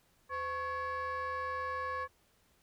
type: tone with frequency modulation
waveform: sine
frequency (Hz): 1103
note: C#6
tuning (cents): -9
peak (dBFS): -32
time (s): 0.29-2.08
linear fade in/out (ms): 50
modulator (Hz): 591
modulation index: 0.95
effects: tanh soft clip ceiling -33 dBFS + pink hiss -70 dBFS RMS until 2.62 s